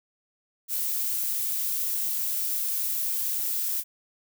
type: noise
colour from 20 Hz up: violet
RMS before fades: -28 dBFS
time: 0.68-3.84 s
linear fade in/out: 50 ms
effects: none